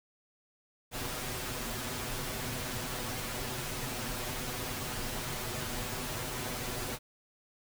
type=noise with comb filter; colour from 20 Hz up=pink; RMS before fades=-37 dBFS; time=0.91-6.99 s; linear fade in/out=50 ms; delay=8 ms; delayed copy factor=+0.7; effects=none